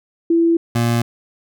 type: tone pair in turn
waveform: sine / 25% pulse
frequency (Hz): 334.3 / 117.75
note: E4 / A#2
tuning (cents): +24 / +18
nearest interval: octave + tritone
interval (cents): 1806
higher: first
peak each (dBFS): -11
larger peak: neither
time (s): 0.3-0.57 / 0.75-1.02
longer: neither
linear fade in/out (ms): 5
effects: none